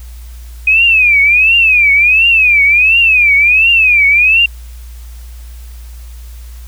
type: tone with vibrato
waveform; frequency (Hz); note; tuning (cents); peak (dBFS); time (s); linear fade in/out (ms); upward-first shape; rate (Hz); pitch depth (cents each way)
sine; 2489; D#7; 0; -5; 0.67-4.46; 5; triangle; 1.4; 210
effects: added 59 Hz sine -27 dBFS peak until 6.67 s + white hiss -43 dBFS RMS until 6.67 s